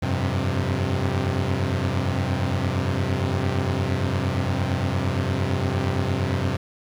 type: chord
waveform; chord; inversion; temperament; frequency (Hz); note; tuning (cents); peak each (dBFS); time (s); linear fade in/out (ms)
sawtooth; F suspended second; none; equal with one note detuned; 89.3 / 98 / 130.81; F2 / G2 / C3; +39 / 0 / 0; -22; 0.02-6.57; 10
effects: low-pass 5000 Hz 12 dB/octave + 9-bit